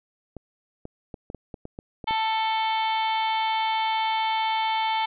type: clicks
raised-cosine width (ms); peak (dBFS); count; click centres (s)
2; -23; 10; 0.367 / 0.854 / 1.142 / 1.301 / 1.347 / 1.542 / 1.654 / 1.789 / 2.042 / 2.109
type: harmonic tone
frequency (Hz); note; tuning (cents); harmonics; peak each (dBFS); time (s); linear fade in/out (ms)
442.2; A4; +9; 2 / 3 / 4 / 5 / 6 / 7 / 8 / 9 / 10; -23 / -38 / -41 / -32 / -44 / -34 / -37 / -48 / -46; 2.07-5.06; 10
effects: none